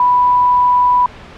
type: tone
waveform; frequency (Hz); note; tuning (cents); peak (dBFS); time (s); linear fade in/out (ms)
sine; 987.8; B5; 0; -8; 0-1.06; 2
effects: pink hiss -35 dBFS RMS until 1.37 s + low-pass 3000 Hz 12 dB/octave